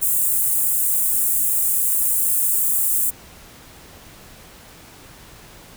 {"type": "high-pass noise", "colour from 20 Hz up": "white", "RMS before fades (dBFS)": -19, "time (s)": [0.01, 3.11], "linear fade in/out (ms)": 20, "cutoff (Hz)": 7800, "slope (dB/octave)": 48, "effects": ["pink hiss -44 dBFS RMS until 5.76 s"]}